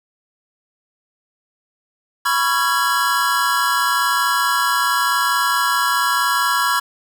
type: chord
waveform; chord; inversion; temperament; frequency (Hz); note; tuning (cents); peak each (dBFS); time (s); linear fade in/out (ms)
square; C# dominant seventh; third; equal with one note detuned; 987.8 / 1108.7 / 1364.2 / 1661.2; B5 / C#6 / E#6 / G#6; 0 / 0 / -41 / 0; -22; 2.25-6.8; 10
effects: 7-bit